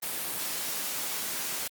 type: high-pass noise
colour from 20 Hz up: white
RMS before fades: -33 dBFS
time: 0.02-1.68 s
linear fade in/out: 10 ms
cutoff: 130 Hz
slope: 24 dB/octave
effects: Opus 32 kbps